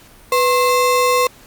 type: ring-modulated tone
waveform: square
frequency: 784 Hz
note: G5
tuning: in tune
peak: -10 dBFS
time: 0.32-1.27 s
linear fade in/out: 2 ms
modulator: 287 Hz
effects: pink hiss -45 dBFS RMS until 1.46 s + Opus 48 kbps